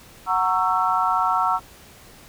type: chord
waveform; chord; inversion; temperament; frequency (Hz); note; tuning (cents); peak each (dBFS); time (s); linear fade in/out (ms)
sine; F# dominant seventh; none; just; 740 / 925 / 1110 / 1332; F#5 / A#5 / C#6 / E6; 0 / -14 / +2 / +18; -24 / -23 / -25 / -22; 0.26-1.6; 50
effects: pink hiss -47 dBFS RMS until 2.28 s